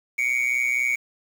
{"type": "tone with amplitude modulation", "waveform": "triangle", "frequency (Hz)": 2246, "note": "C#7", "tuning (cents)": 22, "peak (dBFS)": -15, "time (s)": [0.18, 0.96], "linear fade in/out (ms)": 10, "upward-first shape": "sine", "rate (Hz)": 124, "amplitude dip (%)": 85, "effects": ["7-bit"]}